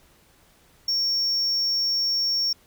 sine tone, 5500 Hz, F8, 27 cents flat, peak -18 dBFS, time 0.88-2.53 s, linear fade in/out 5 ms, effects tanh soft clip ceiling -20 dBFS + pink hiss -58 dBFS RMS until 2.66 s

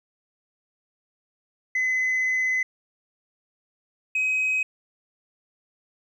sine tone pair in turn, 2029 / 2531 Hz, B6 / D#7, +46 / +29 cents, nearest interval major third, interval 383 cents, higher second, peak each -19 dBFS, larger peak neither, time 1.75-2.63 / 4.15-4.63 s, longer first, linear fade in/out 5 ms, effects tanh soft clip ceiling -19 dBFS + 10-bit

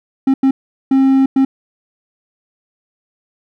triangle tone bursts at uneven times, 267.8 Hz, C4, 40 cents sharp, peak -6 dBFS, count 4, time 0.27-0.34 / 0.43-0.51 / 0.91-1.26 / 1.36-1.45 s, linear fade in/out 5 ms, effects none

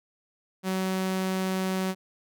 sawtooth tone, 188.2 Hz, F#3, 30 cents sharp, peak -22 dBFS, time 0.63-1.95 s, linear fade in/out 50 ms, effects none

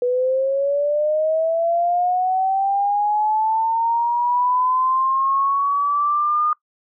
sine linear sweep, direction up, 488 to 1223 Hz, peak -16 dBFS, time 0.02-6.53 s, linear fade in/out 2 ms, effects noise-tail reverb RT60 0.1 s tail -21 dB re dry

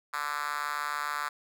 5% pulse tone with high-pass filter, 146.83 Hz, D3, in tune, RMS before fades -33 dBFS, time 0.13-1.29 s, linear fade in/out 10 ms, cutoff 1200 Hz, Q 2.9, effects none

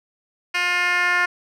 10% pulse tone with band-pass filter sweep, 355.1 Hz, F4, 29 cents sharp, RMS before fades -20 dBFS, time 0.54-1.26 s, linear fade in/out 10 ms, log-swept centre 2700 to 1700 Hz, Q 1.9, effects none

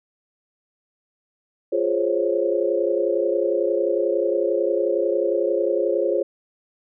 sine chord, Db major seventh, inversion first, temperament equal, 349.2 / 415.3 / 523.3 / 554.4 Hz, F4 / Ab4 / C5 / Db5, 0 / 0 / 0 / 0 cents, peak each -24 dBFS, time 1.72-6.23 s, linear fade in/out 10 ms, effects none

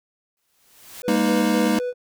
white noise with exponential growth, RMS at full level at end -36 dBFS, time 0.37-1.02 s, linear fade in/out 0 ms, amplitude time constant 140 ms
triangle tone with tremolo, 494.3 Hz, B4, 1 cent sharp, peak -21 dBFS, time 1.03-1.94 s, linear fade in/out 50 ms, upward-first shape square, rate 3.9 Hz, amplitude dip 45%
square chord, Ab suspended second, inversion none, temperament equal with one note detuned, 202.7 / 233.1 / 311.1 Hz, Ab3 / Bb3 / Eb4, -42 / 0 / 0 cents, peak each -23 dBFS, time 1.08-1.79 s, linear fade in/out 2 ms
effects none

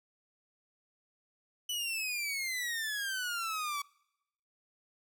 sawtooth exponential sweep, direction down, 2994 to 1132 Hz, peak -30 dBFS, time 1.69-3.82 s, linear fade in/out 5 ms, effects noise-tail reverb RT60 0.9 s tail -26 dB re dry

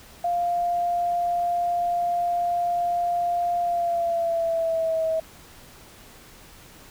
sine tone with pitch glide, 698.5 to 644.2 Hz, F5 to E5, 0 to -40 cents, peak -21 dBFS, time 0.24-5.2 s, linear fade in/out 5 ms, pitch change -140 cents, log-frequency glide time 3.61-5.04 s, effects pink hiss -48 dBFS RMS until 6.9 s

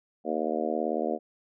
harmonic tone, 78.1 Hz, D#2, 7 cents sharp, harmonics 3 / 4 / 5 / 6 / 7 / 8 / 9, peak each -34 / -34 / -34 / -34 / -34 / -34 / -34 dBFS, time 0.24-1.19 s, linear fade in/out 50 ms, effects none

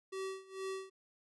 square tone with tremolo, 382.8 Hz, G4, 41 cents flat, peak -38 dBFS, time 0.12-0.9 s, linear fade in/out 10 ms, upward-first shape sine, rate 2.2 Hz, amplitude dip 90%, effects resampled to 24000 Hz

